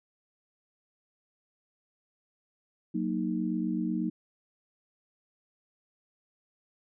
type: chord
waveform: sine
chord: D# minor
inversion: first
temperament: equal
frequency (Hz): 185 / 233.1 / 311.1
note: F#3 / A#3 / D#4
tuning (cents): 0 / 0 / 0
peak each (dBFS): -32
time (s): 2.94-4.1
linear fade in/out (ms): 10
effects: none